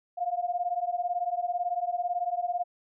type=beating tone pair; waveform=sine; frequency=698.5 / 716.5 Hz; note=F5 / F5; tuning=0 / +44 cents; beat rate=18 Hz; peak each=-30 dBFS; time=0.17-2.64 s; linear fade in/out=20 ms; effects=none